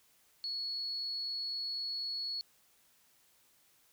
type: tone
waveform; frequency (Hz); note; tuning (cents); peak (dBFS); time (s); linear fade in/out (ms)
sine; 4372; C#8; -25; -35; 0.44-2.41; 0
effects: white hiss -68 dBFS RMS until 3.92 s